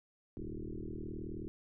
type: tone with frequency modulation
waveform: sine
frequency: 162.6 Hz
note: E3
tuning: 23 cents flat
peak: -39 dBFS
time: 0.37-1.48 s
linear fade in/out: 0 ms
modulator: 39 Hz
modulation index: 5.6
effects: none